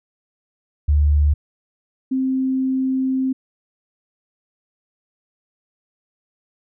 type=tone pair in turn; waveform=sine; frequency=73.6 / 262.3 Hz; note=D2 / C4; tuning=+4 / +4 cents; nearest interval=octave + minor seventh; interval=2200 cents; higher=second; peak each=-12 / -17 dBFS; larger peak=first; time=0.88-1.34 / 2.11-3.33 s; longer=second; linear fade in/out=10 ms; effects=none